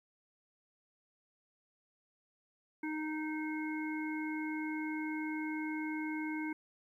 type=harmonic tone; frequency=309.5 Hz; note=D#4; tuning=9 cents flat; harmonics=1 / 3 / 5 / 7; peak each=-36 / -46 / -47 / -44 dBFS; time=2.83-6.53 s; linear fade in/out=5 ms; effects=12-bit